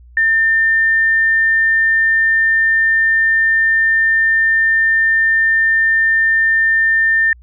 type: tone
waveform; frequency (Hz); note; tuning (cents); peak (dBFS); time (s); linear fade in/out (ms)
sine; 1800; A6; +39; -10; 0.17-7.33; 2
effects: added 60 Hz sine -39 dBFS peak until 7.42 s